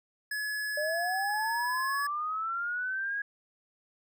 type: tone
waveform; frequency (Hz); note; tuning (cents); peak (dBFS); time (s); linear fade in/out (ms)
square; 1700; G#6; +40; -32; 0.31-2.07; 5
type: linear sweep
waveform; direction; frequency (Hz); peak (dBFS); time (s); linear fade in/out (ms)
sine; up; 587.3 to 1661.2; -30; 0.77-3.22; 5
effects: none